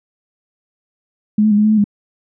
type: tone with pitch steps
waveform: sine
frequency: 211.1 / 215.8 / 205.8 / 211 / 215 / 216.6 / 204.6 Hz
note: G#3 / A3 / G#3 / G#3 / A3 / A3 / G#3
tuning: +29 / -33 / -16 / +28 / -40 / -27 / -26 cents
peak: -9 dBFS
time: 1.38-1.842 s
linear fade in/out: 5 ms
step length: 66 ms
effects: none